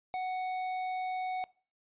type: tone with tanh clipping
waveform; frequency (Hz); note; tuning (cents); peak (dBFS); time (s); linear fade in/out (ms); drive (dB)
sine; 742; F#5; +5; -34; 0.14-1.44; 0; 11
effects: noise-tail reverb RT60 0.4 s tail -22 dB re dry + resampled to 8000 Hz